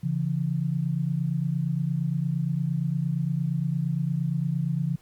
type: tone pair together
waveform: sine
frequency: 139.5 / 168.16 Hz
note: C#3 / E3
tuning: +11 / +35 cents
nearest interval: minor third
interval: 324 cents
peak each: -26 dBFS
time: 0.03-4.96 s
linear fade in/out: 10 ms
effects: pink hiss -60 dBFS RMS until 5.01 s + MP3 96 kbps